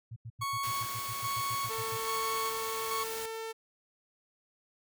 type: tone bursts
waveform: sine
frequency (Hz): 114.5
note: A#2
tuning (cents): -31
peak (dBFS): -39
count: 14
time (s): 0.11-1.97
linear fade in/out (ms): 10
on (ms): 53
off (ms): 86
type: tone with tremolo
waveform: 40% pulse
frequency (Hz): 1108.7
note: C#6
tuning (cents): 0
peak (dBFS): -31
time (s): 0.41-3.04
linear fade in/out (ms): 10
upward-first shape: square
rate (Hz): 1.2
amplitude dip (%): 45
type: noise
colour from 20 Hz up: white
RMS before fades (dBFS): -41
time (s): 0.63-3.26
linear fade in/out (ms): 5
type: tone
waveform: sawtooth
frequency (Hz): 447.9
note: A4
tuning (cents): +31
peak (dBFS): -33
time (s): 1.69-3.53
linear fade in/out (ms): 20
effects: none